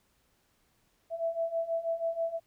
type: beating tone pair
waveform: sine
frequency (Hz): 659.3 / 665.5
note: E5 / E5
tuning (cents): 0 / +16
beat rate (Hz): 6.2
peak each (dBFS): -34 / -31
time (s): 1.1-2.4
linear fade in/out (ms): 50
effects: pink hiss -71 dBFS RMS until 2.46 s